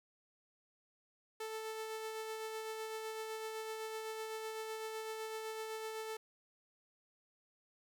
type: tone with tremolo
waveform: sawtooth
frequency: 440 Hz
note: A4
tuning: in tune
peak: -36 dBFS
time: 1.4-6.17 s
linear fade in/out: 5 ms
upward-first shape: sine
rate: 7.9 Hz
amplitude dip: 30%
effects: none